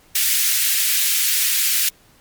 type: high-pass noise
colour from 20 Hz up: white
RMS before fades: -18 dBFS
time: 0.15-1.89 s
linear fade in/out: 5 ms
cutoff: 1800 Hz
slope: 24 dB/octave
effects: pink hiss -53 dBFS RMS until 2.2 s + MP3 96 kbps